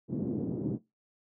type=band-pass noise; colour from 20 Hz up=white; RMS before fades=-33 dBFS; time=0.08-0.79 s; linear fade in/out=50 ms; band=130 to 320 Hz; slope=24 dB/octave; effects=noise-tail reverb RT60 0.2 s tail -18 dB re dry